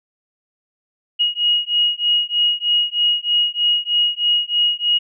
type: beating tone pair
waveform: sine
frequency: 2885 / 2888.2 Hz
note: F#7 / F#7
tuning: -44 / -42 cents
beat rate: 3.2 Hz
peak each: -18 dBFS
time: 1.19-4.99 s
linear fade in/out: 20 ms
effects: none